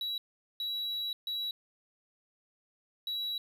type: tone bursts at uneven times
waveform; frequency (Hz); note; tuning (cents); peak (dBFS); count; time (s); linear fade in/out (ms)
triangle; 3902; B7; -22; -31; 4; 0.01-0.18 / 0.6-1.13 / 1.27-1.51 / 3.07-3.38; 2
effects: none